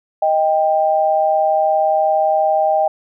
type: tone pair together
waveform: sine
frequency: 626.2 / 789 Hz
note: D#5 / G5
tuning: +11 / +11 cents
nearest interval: major third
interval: 400 cents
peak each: -15 dBFS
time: 0.22-2.88 s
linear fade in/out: 5 ms
effects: none